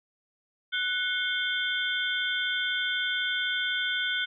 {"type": "tone cluster", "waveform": "sine", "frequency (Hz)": [1483, 2172, 3164, 3496], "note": ["F#6", "C#7", "G7", "A7"], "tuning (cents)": [4, -36, 15, -12], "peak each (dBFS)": [-29, -35, -32, -33], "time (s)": [0.72, 4.26], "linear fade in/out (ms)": 20, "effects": []}